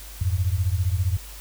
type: beating tone pair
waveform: sine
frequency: 86.1 / 101.1 Hz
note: F2 / G#2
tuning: -24 / -46 cents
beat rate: 15 Hz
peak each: -22 / -24 dBFS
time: 0.21-1.17 s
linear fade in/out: 5 ms
effects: added 50 Hz sine -39 dBFS peak until 1.4 s + white hiss -43 dBFS RMS until 1.4 s